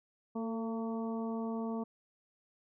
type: harmonic tone with a mistuned harmonic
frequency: 226.9 Hz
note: A#3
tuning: 47 cents flat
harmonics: 1 / 2 / 3 / 4 / 5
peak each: -35 / -41 / -45 / -47 / -49 dBFS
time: 0.35-1.84 s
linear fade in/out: 10 ms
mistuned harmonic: 2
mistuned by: -26 cents
effects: none